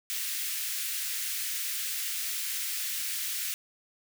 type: high-pass noise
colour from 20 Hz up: white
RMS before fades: -33 dBFS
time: 0.1-3.54 s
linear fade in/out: 0 ms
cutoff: 1700 Hz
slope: 24 dB/octave
effects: none